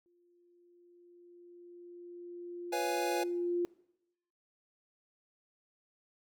sine tone with exponential growth, 349.5 Hz, F4, 1 cent sharp, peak -28 dBFS, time 0.06-3.65 s, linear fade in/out 0 ms, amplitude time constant 780 ms
square chord, C# dominant seventh, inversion third, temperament equal, 493.9 / 554.4 / 698.5 / 830.6 Hz, B4 / C#5 / E#5 / G#5, 0 / 0 / 0 / 0 cents, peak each -37 / -40 / -41 / -36 dBFS, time 2.72-3.24 s, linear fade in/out 10 ms
effects noise-tail reverb RT60 0.8 s tail -21 dB re dry

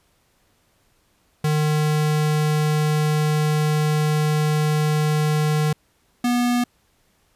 square tone pair in turn, 152.1 / 243.2 Hz, D#3 / B3, -39 / -26 cents, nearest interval minor sixth, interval 813 cents, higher second, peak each -18 dBFS, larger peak neither, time 1.44-5.73 / 6.24-6.64 s, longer first, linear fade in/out 5 ms, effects pink hiss -63 dBFS RMS until 7.35 s + resampled to 32000 Hz

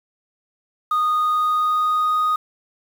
sine tone with pitch glide, 1235 to 1243.6 Hz, D#6 to D#6, -13 to -1 cents, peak -14 dBFS, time 0.91-2.36 s, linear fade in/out 5 ms, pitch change +12 cents, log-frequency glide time 1.12-2.24 s, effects tanh soft clip ceiling -15 dBFS + 7-bit

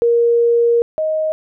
sine tone pair in turn, 470 / 626 Hz, A#4 / D#5, +14 / +10 cents, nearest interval perfect fourth, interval 496 cents, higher second, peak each -10 / -15 dBFS, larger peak first, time 0.02-0.82 / 0.98-1.32 s, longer first, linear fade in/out 0 ms, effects none

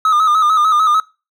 triangle tone with vibrato, 1244.5 Hz, D#6, in tune, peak -8 dBFS, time 0.05-1 s, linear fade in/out 2 ms, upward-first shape square, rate 6.7 Hz, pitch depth 53 cents each way, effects noise-tail reverb RT60 0.3 s tail -22 dB re dry

